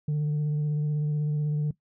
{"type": "tone with vibrato", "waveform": "sine", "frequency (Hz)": 149.6, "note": "D3", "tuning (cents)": 32, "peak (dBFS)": -21, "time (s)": [0.08, 1.71], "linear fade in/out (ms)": 5, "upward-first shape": "sine", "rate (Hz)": 16, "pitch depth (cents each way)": 17, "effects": ["noise-tail reverb RT60 0.1 s tail -18 dB re dry", "tanh soft clip ceiling -23 dBFS"]}